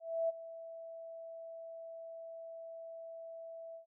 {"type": "tone with ADSR envelope", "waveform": "sine", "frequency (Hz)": 659.3, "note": "E5", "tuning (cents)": 0, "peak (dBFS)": -29, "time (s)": [0, 3.86], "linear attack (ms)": 290, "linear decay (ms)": 21, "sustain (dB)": -16, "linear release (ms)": 110, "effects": []}